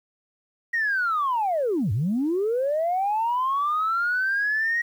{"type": "linear two-way sweep", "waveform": "sine", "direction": "down then up", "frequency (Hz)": [1900, 91.3, 1900], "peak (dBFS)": -20, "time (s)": [0.73, 4.82], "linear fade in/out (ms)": 10, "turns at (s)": 1.92, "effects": ["tanh soft clip ceiling -17 dBFS", "9-bit"]}